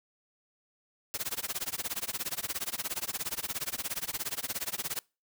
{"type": "noise with tremolo", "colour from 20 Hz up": "white", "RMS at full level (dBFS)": -32, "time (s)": [1.14, 4.99], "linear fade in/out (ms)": 0, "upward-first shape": "sine", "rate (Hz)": 17, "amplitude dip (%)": 100, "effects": ["noise-tail reverb RT60 0.3 s tail -26 dB re dry"]}